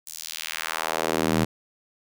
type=tone with high-pass filter sweep; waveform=square; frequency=40.08 Hz; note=E1; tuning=48 cents flat; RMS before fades=-27 dBFS; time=0.06-1.45 s; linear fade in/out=10 ms; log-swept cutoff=8100 to 150 Hz; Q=1.2; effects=none